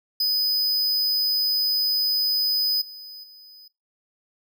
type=tone with level steps; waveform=square; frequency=5000 Hz; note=D#8; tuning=8 cents sharp; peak=-20 / -38 / -45 dBFS; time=0.2-3.68 s; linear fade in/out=5 ms; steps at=2.81 / 3.23 s; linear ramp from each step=10 ms; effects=noise-tail reverb RT60 0.2 s tail -18 dB re dry